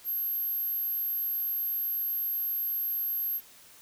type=tone; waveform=sine; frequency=12544 Hz; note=G9; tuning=in tune; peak=-28 dBFS; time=0.04-3.41 s; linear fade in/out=50 ms; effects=white hiss -54 dBFS RMS until 3.81 s